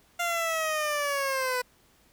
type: linear sweep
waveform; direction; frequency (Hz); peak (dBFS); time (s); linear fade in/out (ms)
15% pulse; down; 698.5 to 493.9; -20; 0.19-1.62; 10
effects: pink hiss -62 dBFS RMS until 2.12 s